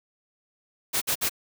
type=noise bursts; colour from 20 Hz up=white; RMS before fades=-25 dBFS; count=3; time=0.93-1.296 s; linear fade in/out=20 ms; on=86 ms; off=54 ms; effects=none